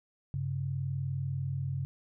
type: tone pair together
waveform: sine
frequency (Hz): 97 / 137.18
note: G2 / C#3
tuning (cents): -18 / -18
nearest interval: tritone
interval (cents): 600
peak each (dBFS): -36 / -32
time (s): 0.34-1.85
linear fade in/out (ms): 0
effects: none